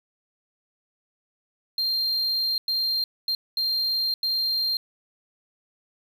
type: tone bursts at uneven times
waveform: triangle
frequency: 4186 Hz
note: C8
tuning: in tune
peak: -21 dBFS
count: 5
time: 1.78-2.58 / 2.68-3.04 / 3.28-3.35 / 3.57-4.14 / 4.23-4.77 s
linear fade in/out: 2 ms
effects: 8-bit